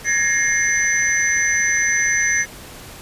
sine tone cluster, 1684 / 1852 / 2136 / 6040 Hz, G#6 / A#6 / C7 / F#8, +24 / -12 / +35 / +35 cents, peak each -21 dBFS, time 0.04-2.46 s, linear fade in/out 50 ms, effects pink hiss -38 dBFS RMS until 3.01 s + resampled to 32000 Hz

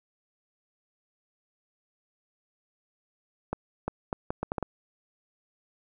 accelerating click train, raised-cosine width 1 ms, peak -15 dBFS, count 8, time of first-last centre 3.53-4.627 s, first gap 350 ms, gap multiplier 0.71, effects none

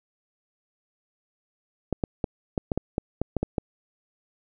clicks, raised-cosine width 2 ms, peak -11 dBFS, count 11, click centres 1.927 / 2.038 / 2.242 / 2.578 / 2.718 / 2.776 / 2.981 / 3.216 / 3.367 / 3.43 / 3.582 s, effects none

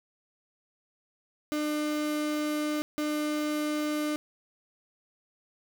35% pulse tone bursts at uneven times, 300.8 Hz, D4, 42 cents sharp, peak -26 dBFS, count 2, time 1.52-2.82 / 2.98-4.16 s, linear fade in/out 0 ms, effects none

